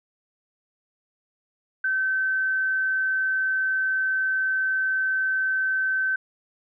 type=tone; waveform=sine; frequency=1538 Hz; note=G6; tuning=33 cents flat; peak=-21 dBFS; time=1.84-6.16 s; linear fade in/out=5 ms; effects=none